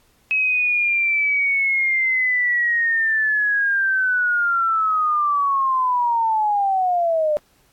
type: linear sweep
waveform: sine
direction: down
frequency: 2562 to 591 Hz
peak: -16 dBFS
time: 0.31-7.37 s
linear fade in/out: 0 ms
effects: pink hiss -59 dBFS RMS until 7.72 s + AAC 64 kbps